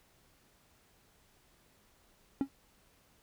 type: tone with exponential decay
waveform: triangle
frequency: 273.9 Hz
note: C#4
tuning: 21 cents flat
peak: -22 dBFS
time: 2.41-2.49 s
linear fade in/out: 1 ms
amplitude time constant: 17 ms
effects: pink hiss -67 dBFS RMS until 3.22 s